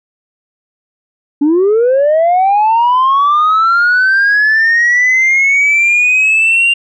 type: linear sweep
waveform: sine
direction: up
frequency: 279.1 to 2794 Hz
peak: -5 dBFS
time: 1.41-6.74 s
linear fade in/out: 10 ms
effects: tanh soft clip ceiling -5 dBFS